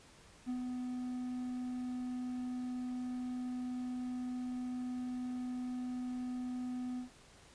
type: tone with ADSR envelope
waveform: triangle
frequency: 250 Hz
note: B3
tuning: 21 cents sharp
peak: -32 dBFS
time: 0.46-7.1 s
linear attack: 34 ms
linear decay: 81 ms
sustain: -3 dB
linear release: 120 ms
effects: pink hiss -60 dBFS RMS until 7.54 s + resampled to 22050 Hz